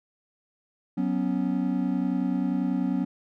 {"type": "chord", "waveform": "triangle", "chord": "F# suspended fourth", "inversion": "none", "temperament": "equal", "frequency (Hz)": [185, 246.9, 277.2], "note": ["F#3", "B3", "C#4"], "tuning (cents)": [0, 0, 0], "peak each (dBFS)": -26, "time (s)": [0.97, 3.05], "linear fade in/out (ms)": 10, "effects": []}